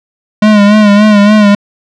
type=tone with vibrato; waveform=square; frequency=208.3 Hz; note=G#3; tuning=5 cents sharp; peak=-3 dBFS; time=0.42-1.55 s; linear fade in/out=5 ms; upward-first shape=sine; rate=3.5 Hz; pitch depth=54 cents each way; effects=low-pass 4000 Hz 12 dB/octave